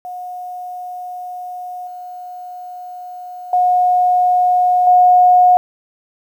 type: tone with level steps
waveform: sine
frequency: 724 Hz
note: F#5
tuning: 38 cents flat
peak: -25 / -28 / -10 / -6 dBFS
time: 0.05-5.57 s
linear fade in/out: 0 ms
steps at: 1.87 / 3.53 / 4.87 s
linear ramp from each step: 2 ms
effects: 8-bit